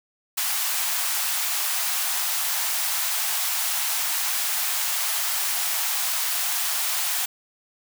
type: high-pass noise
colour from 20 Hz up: white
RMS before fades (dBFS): -25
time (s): 0.37-7.26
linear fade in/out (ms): 10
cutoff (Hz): 670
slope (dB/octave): 48
effects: none